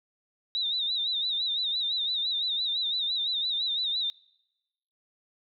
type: tone with vibrato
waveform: sine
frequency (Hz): 3783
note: A#7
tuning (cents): +25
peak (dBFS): -26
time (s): 0.55-4.1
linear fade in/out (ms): 0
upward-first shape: sine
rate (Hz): 5.9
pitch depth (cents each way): 99
effects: noise-tail reverb RT60 1.0 s tail -26 dB re dry